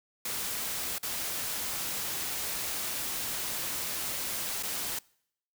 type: noise with dropouts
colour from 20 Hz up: white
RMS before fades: -34 dBFS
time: 0.25-4.99 s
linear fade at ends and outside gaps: 5 ms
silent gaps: 0.984-1.029 / 4.628-4.632 s
effects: noise-tail reverb RT60 0.7 s tail -25 dB re dry